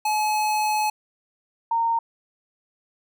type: tone pair in turn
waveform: square / sine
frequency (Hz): 853 / 920.5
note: G#5 / A#5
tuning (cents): +46 / -22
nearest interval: minor second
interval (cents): 132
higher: second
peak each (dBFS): -21 / -19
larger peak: second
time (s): 0.05-0.9 / 1.71-1.99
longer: first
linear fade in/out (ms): 5
effects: none